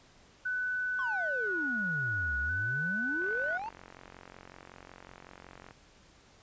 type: tone with vibrato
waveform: sine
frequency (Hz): 1480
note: F#6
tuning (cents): 0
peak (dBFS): -30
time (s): 0.45-3.58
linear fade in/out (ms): 10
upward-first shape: square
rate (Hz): 0.49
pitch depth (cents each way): 19
type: exponential two-way sweep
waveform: triangle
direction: down then up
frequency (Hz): 1113 to 63.9 to 930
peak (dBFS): -34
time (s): 0.99-3.69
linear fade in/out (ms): 0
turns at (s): 2.38
type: click train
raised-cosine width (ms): 0.5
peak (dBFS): -33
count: 114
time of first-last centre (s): 3.22-5.709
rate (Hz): 45.4
effects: pink hiss -60 dBFS RMS until 6.42 s + resampled to 16000 Hz